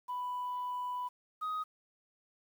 sine tone pair in turn, 991 / 1253.6 Hz, B5 / D#6, +6 / +13 cents, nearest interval major third, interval 407 cents, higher second, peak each -33 / -31 dBFS, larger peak second, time 0.08-1.09 / 1.41-1.64 s, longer first, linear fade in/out 20 ms, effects tanh soft clip ceiling -32 dBFS + 10-bit

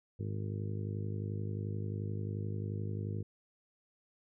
harmonic tone, 51.4 Hz, G#1, 17 cents flat, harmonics 2 / 3 / 4 / 5 / 6 / 7 / 8 / 9, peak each -36 / -43 / -45 / -50 / -52 / -48 / -52 / -51 dBFS, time 0.19-3.23 s, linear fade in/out 10 ms, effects none

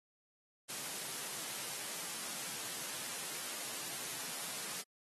white high-pass noise, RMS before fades -42 dBFS, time 0.68-4.83 s, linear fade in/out 20 ms, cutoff 110 Hz, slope 96 dB/octave, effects AAC 32 kbps

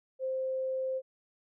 sine tone, 523.3 Hz, C5, in tune, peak -30 dBFS, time 0.19-1.02 s, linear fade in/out 50 ms, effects none

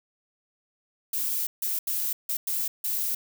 violet noise bursts at uneven times, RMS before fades -28 dBFS, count 6, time 1.13-1.47 / 1.62-1.79 / 1.87-2.13 / 2.29-2.37 / 2.47-2.68 / 2.84-3.15 s, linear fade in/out 5 ms, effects none

